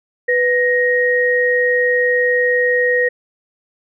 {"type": "tone pair together", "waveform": "sine", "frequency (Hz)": [494.5, 1874], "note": ["B4", "A#6"], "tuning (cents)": [2, 9], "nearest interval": "octave + major seventh", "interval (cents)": 2307, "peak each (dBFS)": -15, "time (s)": [0.28, 3.09], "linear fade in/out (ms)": 10, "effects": []}